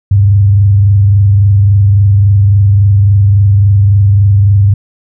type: tone with frequency modulation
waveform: sine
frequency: 100 Hz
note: G2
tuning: 35 cents sharp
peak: -3 dBFS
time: 0.11-4.74 s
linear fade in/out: 5 ms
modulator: 23.6 Hz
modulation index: 0.29
effects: none